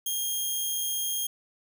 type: tone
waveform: 5% pulse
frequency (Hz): 3233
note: G#7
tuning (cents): -47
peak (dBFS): -19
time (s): 0.06-1.27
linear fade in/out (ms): 5
effects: none